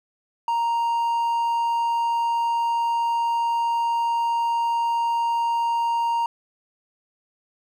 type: tone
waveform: triangle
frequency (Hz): 932.3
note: A#5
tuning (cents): 0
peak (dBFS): -18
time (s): 0.48-6.26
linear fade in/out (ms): 2
effects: none